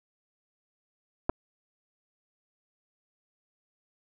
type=clicks; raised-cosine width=1 ms; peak=-13 dBFS; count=2; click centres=1.294 / 1.297 s; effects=none